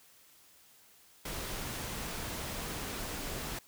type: noise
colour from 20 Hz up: pink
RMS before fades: -39 dBFS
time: 1.25-3.59 s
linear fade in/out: 5 ms
effects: white hiss -61 dBFS RMS until 3.67 s

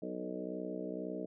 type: harmonic tone with a mistuned harmonic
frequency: 62 Hz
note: B1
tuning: 7 cents sharp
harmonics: 3 / 4 / 5 / 6 / 7 / 8 / 9 / 10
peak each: -45 / -46 / -43 / -49 / -44 / -50 / -49 / -46 dBFS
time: 0.02-1.26 s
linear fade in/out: 5 ms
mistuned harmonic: 7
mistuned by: +26 cents
effects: none

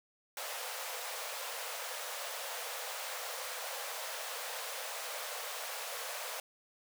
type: high-pass noise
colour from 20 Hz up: pink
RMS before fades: -41 dBFS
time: 0.37-6.4 s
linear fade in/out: 2 ms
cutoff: 470 Hz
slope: 96 dB/octave
effects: none

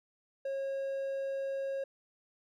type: tone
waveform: triangle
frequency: 544 Hz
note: C#5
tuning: 33 cents flat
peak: -31 dBFS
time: 0.45-1.84 s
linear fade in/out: 5 ms
effects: none

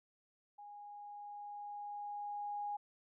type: tone with level ramp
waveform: sine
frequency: 823 Hz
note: G#5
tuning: 16 cents flat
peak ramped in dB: -50 to -37 dBFS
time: 0.58-2.77 s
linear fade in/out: 10 ms
effects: none

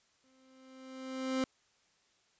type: tone with exponential growth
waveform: 30% pulse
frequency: 261.6 Hz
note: C4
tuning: in tune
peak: -26 dBFS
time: 0.24-1.44 s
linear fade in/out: 0 ms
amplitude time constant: 260 ms
effects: white hiss -71 dBFS RMS until 2.39 s + resampled to 16000 Hz

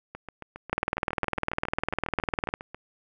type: two click trains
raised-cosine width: 0.5 ms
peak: -9 / -23 dBFS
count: 37 / 20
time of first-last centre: 0.73-2.539 / 0.15-2.746 s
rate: 19.9 / 7.32 Hz
effects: none

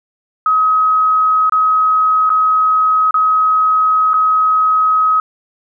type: tone with dropouts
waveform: sine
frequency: 1270 Hz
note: D#6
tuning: 35 cents sharp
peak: -9 dBFS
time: 0.46-5.2 s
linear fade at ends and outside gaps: 2 ms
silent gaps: 1.496-1.522 / 2.294-2.301 / 3.109-3.142 / 4.134-4.14 s
effects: none

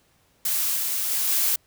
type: noise with level steps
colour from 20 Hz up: blue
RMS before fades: -24 / -26 / -24 / -22 dBFS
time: 0.45-1.56 s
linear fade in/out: 5 ms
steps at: 0.75 / 1.1 / 1.27 s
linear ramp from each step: 20 ms
effects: pink hiss -63 dBFS RMS until 1.66 s

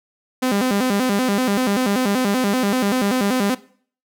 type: tone with vibrato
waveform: sawtooth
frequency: 226.7 Hz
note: A#3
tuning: 48 cents flat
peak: -13 dBFS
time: 0.42-3.55 s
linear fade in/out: 10 ms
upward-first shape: square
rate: 5.2 Hz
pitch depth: 210 cents each way
effects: noise-tail reverb RT60 0.5 s tail -19 dB re dry

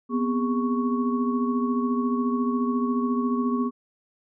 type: tone cluster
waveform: sine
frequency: 244 / 258.2 / 408.6 / 1111 Hz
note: B3 / C4 / G#4 / C#6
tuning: -21 / -23 / -28 / +4 cents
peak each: -23 / -31 / -31 / -31 dBFS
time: 0.09-3.71 s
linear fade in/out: 50 ms
effects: none

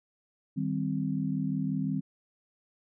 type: chord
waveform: sine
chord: C minor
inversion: first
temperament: equal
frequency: 155.56 / 196 / 261.6 Hz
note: Eb3 / G3 / C4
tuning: 0 / 0 / 0 cents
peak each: -32 dBFS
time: 0.56-2.01 s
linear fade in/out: 20 ms
effects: none

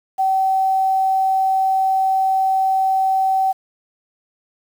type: tone with quantisation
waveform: sine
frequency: 766 Hz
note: G5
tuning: 40 cents flat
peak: -14 dBFS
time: 0.18-3.53 s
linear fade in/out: 20 ms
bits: 7
effects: none

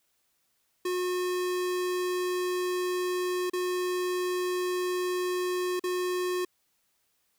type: tone with dropouts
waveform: square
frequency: 361.9 Hz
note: F#4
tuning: 38 cents flat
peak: -28 dBFS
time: 0.85-6.45 s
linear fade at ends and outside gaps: 5 ms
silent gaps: 3.499-3.533 / 5.796-5.838 s
effects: white hiss -73 dBFS RMS until 7.38 s

